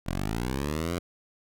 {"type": "linear sweep", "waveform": "10% pulse", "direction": "up", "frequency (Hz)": [41.24, 89.8], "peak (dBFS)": -20, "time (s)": [0.06, 0.99], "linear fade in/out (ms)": 10, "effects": []}